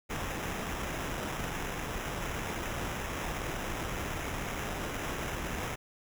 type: noise with sample-and-hold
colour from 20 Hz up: pink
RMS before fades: -36 dBFS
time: 0.09-5.76 s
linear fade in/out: 20 ms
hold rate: 4410 Hz
effects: none